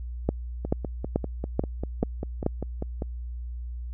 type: two click trains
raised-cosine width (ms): 2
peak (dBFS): -9 / -17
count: 6 / 13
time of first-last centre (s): 0.29-2.464 / 0.65-3.022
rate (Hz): 2.3 / 5.06
effects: added 60 Hz sine -32 dBFS peak until 3.93 s